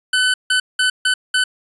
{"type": "tone bursts at uneven times", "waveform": "25% pulse", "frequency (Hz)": 1508, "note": "F#6", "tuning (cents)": 32, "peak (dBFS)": -10, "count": 5, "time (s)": [[0.13, 0.34], [0.5, 0.6], [0.79, 0.9], [1.05, 1.14], [1.34, 1.44]], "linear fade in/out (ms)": 5, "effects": ["resampled to 24000 Hz"]}